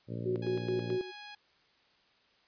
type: harmonic tone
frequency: 58.27 Hz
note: A#1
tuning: in tune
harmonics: 2 / 3 / 4 / 5 / 6 / 7 / 8 / 9 / 10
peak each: -38 / -42 / -44 / -46 / -48 / -49 / -50 / -51 / -52 dBFS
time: 0.07-0.99 s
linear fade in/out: 50 ms
type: tone with tremolo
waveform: sine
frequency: 370 Hz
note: F#4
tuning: in tune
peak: -29 dBFS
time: 0.25-1.12 s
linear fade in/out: 20 ms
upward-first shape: square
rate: 4.6 Hz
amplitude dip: 80%
type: tone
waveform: 10% pulse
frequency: 830 Hz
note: G#5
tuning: 1 cent flat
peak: -37 dBFS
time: 0.42-1.35 s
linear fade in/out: 5 ms
effects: white hiss -67 dBFS RMS until 2.47 s + resampled to 11025 Hz